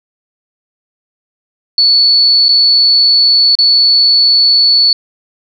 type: tone with dropouts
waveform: sine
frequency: 4438 Hz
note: C#8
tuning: 1 cent sharp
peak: -5 dBFS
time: 1.78-4.93 s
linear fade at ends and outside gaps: 2 ms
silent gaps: 2.484-2.49 / 3.553-3.587 s
effects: none